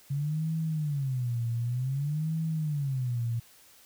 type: tone with vibrato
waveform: sine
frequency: 137.1 Hz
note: C#3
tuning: 19 cents flat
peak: -27 dBFS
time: 0.1-3.4 s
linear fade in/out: 10 ms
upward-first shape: sine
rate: 0.54 Hz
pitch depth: 280 cents each way
effects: white hiss -57 dBFS RMS until 3.85 s